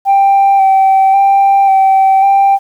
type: tone with vibrato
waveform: sine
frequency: 780 Hz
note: G5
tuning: 9 cents flat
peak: -3 dBFS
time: 0.05-2.59 s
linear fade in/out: 50 ms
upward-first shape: square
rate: 0.92 Hz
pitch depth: 18 cents each way
effects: tanh soft clip ceiling -3 dBFS + 7-bit